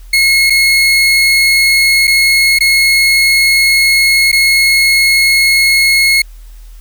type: tone with dropouts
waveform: 30% pulse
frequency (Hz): 2169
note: C#7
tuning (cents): -38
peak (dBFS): -4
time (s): 0.13-6.22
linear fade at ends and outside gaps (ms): 5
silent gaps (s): 0.499-0.503 / 2.072-2.076 / 2.588-2.606 / 4.317-4.327
effects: added 40 Hz sine -30 dBFS peak until 6.8 s + white hiss -48 dBFS RMS until 6.8 s